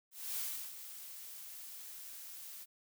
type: noise with ADSR envelope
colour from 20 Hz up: blue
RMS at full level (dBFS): -38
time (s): 0.11-2.66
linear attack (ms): 260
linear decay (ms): 350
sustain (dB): -11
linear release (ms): 35
effects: none